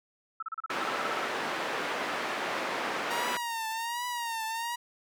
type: tone bursts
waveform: sine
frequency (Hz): 1314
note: E6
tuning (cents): -6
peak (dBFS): -32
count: 15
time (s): 0.4-1.252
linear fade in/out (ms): 5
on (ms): 26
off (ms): 33
type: band-pass noise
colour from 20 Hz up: white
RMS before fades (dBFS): -33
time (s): 0.7-3.37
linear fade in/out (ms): 2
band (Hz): 300 to 1700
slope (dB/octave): 12
type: tone with vibrato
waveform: sawtooth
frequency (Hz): 932.3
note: A#5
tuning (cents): 0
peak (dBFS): -28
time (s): 3.1-4.76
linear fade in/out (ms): 10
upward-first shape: triangle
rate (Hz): 1.3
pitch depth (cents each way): 100
effects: none